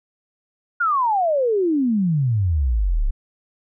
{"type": "exponential sweep", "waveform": "sine", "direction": "down", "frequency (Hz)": [1455, 31.21], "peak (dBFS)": -16, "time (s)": [0.8, 3.11], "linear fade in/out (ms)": 10, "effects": []}